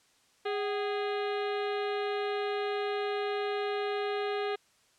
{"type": "harmonic tone with a mistuned harmonic", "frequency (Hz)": 411.6, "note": "G#4", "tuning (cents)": -16, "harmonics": [1, 2, 3, 4, 5, 6, 7, 8, 9, 10], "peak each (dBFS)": [-31, -37, -41, -43, -45, -47, -48, -49, -50, -51], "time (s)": [0.45, 4.56], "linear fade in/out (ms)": 10, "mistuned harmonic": 2, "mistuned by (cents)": -130, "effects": ["white hiss -66 dBFS RMS until 4.98 s", "low-pass 8000 Hz 12 dB/octave"]}